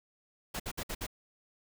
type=noise bursts; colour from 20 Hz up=pink; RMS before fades=-37 dBFS; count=5; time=0.54-1.067 s; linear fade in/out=10 ms; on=59 ms; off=58 ms; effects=none